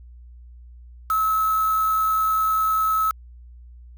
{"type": "tone with quantisation", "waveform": "sine", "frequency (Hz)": 1295, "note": "E6", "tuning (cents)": -31, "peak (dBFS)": -18, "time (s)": [1.1, 3.11], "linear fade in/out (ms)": 2, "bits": 5, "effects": ["added 60 Hz sine -41 dBFS peak until 3.97 s"]}